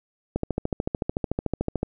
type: click train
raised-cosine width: 2 ms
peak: -11 dBFS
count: 21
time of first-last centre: 0.36-1.831 s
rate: 13.6 Hz
effects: none